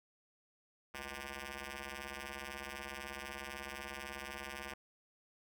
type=ring-modulated tone; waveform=5% pulse; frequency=138.1 Hz; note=C#3; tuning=6 cents flat; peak=-29 dBFS; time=0.94-4.74 s; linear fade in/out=2 ms; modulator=1320 Hz; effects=none